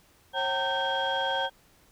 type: tone cluster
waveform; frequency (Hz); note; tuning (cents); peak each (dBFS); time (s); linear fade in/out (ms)
sine; 542 / 766 / 913 / 1556 / 3255; C#5 / G5 / A#5 / G6 / G#7; -39 / -40 / -36 / -13 / -36; -31; 0.33-1.5; 50
effects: tanh soft clip ceiling -19 dBFS + pink hiss -61 dBFS RMS until 1.91 s